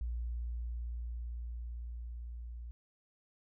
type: tone with level ramp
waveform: sine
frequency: 58.9 Hz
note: A#1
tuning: 19 cents sharp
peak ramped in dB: -34 to -42 dBFS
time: 0.01-2.71 s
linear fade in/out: 0 ms
effects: none